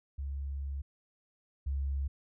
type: tone pair in turn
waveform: sine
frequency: 69.4 / 68.88 Hz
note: C#2 / C#2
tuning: +3 / -10 cents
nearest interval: unison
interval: 13 cents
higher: first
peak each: -34 / -30 dBFS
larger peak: second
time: 0.18-0.82 / 1.66-2.08 s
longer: first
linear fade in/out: 10 ms
effects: none